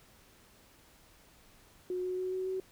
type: tone with pitch steps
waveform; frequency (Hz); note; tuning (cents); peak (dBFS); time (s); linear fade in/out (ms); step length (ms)
sine; 363.9 / 367.1 / 370.3 / 373.5 / 376.7; F#4 / F#4 / F#4 / F#4 / F#4; -29 / -14 / +1 / +16 / +31; -32; 1.9-2.6; 2; 140
effects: pink hiss -61 dBFS RMS until 2.71 s